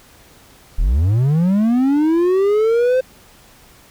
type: linear sweep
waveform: triangle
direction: up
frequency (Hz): 30.84 to 522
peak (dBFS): -10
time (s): 0.78-3.01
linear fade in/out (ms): 10
effects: pink hiss -47 dBFS RMS until 3.9 s